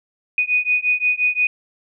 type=beating tone pair; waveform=sine; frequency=2479 / 2484.7 Hz; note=D#7 / D#7; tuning=-7 / -3 cents; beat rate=5.7 Hz; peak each=-19 dBFS; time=0.38-1.47 s; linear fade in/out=2 ms; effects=none